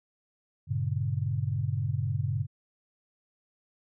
sine chord, G diminished, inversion none, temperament just, 98 / 117.6 / 141.12 Hz, G2 / Bb2 / Db3, 0 / +16 / +31 cents, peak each -31 dBFS, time 0.67-2.47 s, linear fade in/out 50 ms, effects none

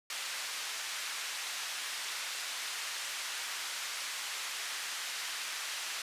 pink band-pass noise, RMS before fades -39 dBFS, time 0.1-6.02 s, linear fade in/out 2 ms, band 1600 to 8400 Hz, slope 12 dB/octave, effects resampled to 32000 Hz

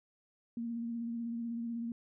sine tone with vibrato, 233.1 Hz, A#3, in tune, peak -35 dBFS, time 0.57-1.92 s, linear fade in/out 2 ms, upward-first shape sine, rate 16 Hz, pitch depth 26 cents each way, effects none

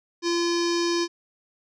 square tone with low-pass filter, 342.8 Hz, F4, 32 cents flat, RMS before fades -24 dBFS, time 0.22-1.08 s, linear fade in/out 50 ms, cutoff 5300 Hz, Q 4.7, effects none

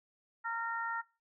harmonic tone, 460.4 Hz, A#4, 22 cents flat, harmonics 2 / 3 / 4, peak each -39 / -36 / -41 dBFS, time 0.44-1.02 s, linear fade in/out 20 ms, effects noise-tail reverb RT60 0.3 s tail -20 dB re dry

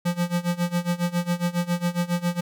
square tone with tremolo, 174.61 Hz, F3, in tune, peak -20 dBFS, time 0.05-2.41 s, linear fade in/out 10 ms, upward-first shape sine, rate 7.3 Hz, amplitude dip 90%, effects none

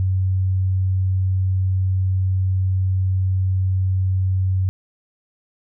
sine tone, 94 Hz, F#2, 28 cents sharp, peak -16 dBFS, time 0-4.69 s, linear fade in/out 0 ms, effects none

